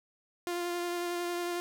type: tone with vibrato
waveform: sawtooth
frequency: 349.2 Hz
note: F4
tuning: in tune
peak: -28 dBFS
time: 0.47-1.6 s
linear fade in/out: 0 ms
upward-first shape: sine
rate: 11 Hz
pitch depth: 13 cents each way
effects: none